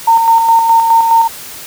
sine tone with tremolo, 913 Hz, A#5, 36 cents flat, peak -4 dBFS, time 0.07-1.28 s, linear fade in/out 10 ms, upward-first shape square, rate 4.8 Hz, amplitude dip 40%, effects white hiss -29 dBFS RMS until 1.66 s

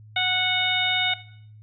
harmonic tone, 736 Hz, F#5, 9 cents flat, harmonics 1 / 2 / 3 / 4 / 5, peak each -28 / -29 / -25 / -29 / -25 dBFS, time 0.16-1.14 s, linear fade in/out 5 ms, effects noise-tail reverb RT60 0.6 s tail -17 dB re dry + added 107 Hz sine -44 dBFS peak until 1.62 s

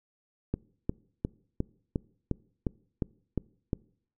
click train, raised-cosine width 3 ms, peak -15 dBFS, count 10, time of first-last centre 0.54-3.731 s, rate 2.82 Hz, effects noise-tail reverb RT60 0.6 s tail -24 dB re dry

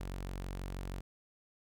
sawtooth tone, 46.25 Hz, F#1, in tune, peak -35 dBFS, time 0-1.01 s, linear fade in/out 10 ms, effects none

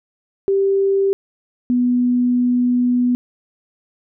sine tone pair in turn, 392 / 246.3 Hz, G4 / B3, 0 / -5 cents, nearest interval minor sixth, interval 805 cents, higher first, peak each -13 dBFS, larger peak neither, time 0.48-1.13 / 1.7-3.15 s, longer second, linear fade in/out 0 ms, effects none

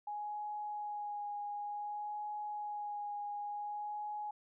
sine tone with vibrato, 830.6 Hz, G#5, in tune, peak -38 dBFS, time 0.07-4.31 s, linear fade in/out 5 ms, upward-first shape sine, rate 0.55 Hz, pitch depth 15 cents each way, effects none

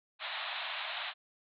white band-pass noise, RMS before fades -39 dBFS, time 0.19-1.14 s, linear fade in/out 50 ms, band 610 to 4000 Hz, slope 96 dB/octave, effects none

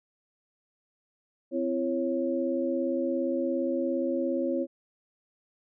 sine tone cluster, 259.4 / 336.7 / 549 Hz, C4 / E4 / C#5, -15 / +37 / -17 cents, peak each -30 dBFS, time 1.51-4.67 s, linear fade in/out 50 ms, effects none

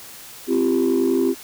sine chord, C suspended fourth, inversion none, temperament equal with one note detuned, 261.6 / 340.9 / 392 Hz, C4 / F4 / G4, 0 / -42 / 0 cents, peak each -19 dBFS, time 0.47-1.35 s, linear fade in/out 50 ms, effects tanh soft clip ceiling -11 dBFS + white hiss -40 dBFS RMS until 1.43 s

